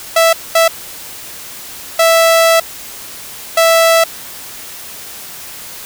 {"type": "tone bursts at uneven times", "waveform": "sawtooth", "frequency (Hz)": 659.3, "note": "E5", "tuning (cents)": 0, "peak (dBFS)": -3, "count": 4, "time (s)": [[0.16, 0.33], [0.55, 0.68], [1.99, 2.6], [3.57, 4.04]], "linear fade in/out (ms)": 5, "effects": ["white hiss -30 dBFS RMS until 5.85 s"]}